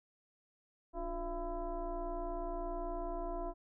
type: tone with frequency modulation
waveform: sine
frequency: 354.3 Hz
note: F4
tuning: 25 cents sharp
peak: -36 dBFS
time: 0.93-3.54 s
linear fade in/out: 50 ms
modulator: 325 Hz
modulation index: 1.7
effects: none